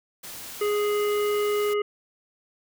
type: noise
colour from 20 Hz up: white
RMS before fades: -39 dBFS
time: 0.23-1.74 s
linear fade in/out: 10 ms
type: harmonic tone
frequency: 415.3 Hz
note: G#4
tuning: in tune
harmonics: 1 / 3 / 5 / 7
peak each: -22 / -32 / -36 / -39 dBFS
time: 0.61-1.82 s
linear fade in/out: 5 ms
effects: none